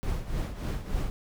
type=noise with tremolo; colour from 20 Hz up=brown; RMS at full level=-28 dBFS; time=0.03-1.1 s; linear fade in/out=0 ms; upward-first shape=triangle; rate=3.4 Hz; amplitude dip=75%; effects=none